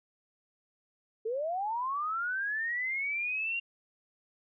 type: linear sweep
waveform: sine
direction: up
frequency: 425 to 2788 Hz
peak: -30 dBFS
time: 1.25-3.6 s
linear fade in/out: 10 ms
effects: none